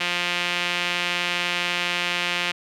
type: tone with band-pass filter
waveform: sawtooth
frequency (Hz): 175.9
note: F3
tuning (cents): +13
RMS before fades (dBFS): -25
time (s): 0-2.52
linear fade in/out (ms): 10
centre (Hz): 2700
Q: 2
effects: none